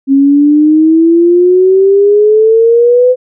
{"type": "exponential sweep", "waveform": "sine", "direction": "up", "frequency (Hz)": [270, 509], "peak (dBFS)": -3, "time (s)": [0.07, 3.16], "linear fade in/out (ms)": 50, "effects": []}